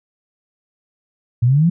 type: exponential sweep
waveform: sine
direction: up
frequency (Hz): 113.9 to 179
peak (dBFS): -10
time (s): 1.42-1.7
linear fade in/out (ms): 10
effects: none